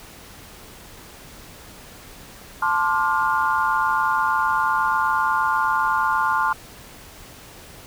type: chord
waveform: sine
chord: D minor seventh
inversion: second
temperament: equal with one note detuned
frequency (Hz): 880 / 1046.5 / 1174.7 / 1418.1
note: A5 / C6 / D6 / F6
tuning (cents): 0 / 0 / 0 / +26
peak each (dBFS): -23 / -22 / -26 / -23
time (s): 2.62-6.53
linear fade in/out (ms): 5
effects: pink hiss -43 dBFS RMS until 7.86 s